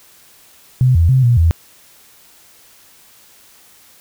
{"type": "tone with pitch steps", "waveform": "sine", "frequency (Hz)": [127.7, 83.6, 130.8, 120.1, 82.6], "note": ["C3", "E2", "C3", "B2", "E2"], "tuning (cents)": [-42, 25, 0, -48, 4], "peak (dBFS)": -8, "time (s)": [0.81, 1.51], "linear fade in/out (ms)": 0, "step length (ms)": 140, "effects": ["white hiss -47 dBFS RMS until 4 s"]}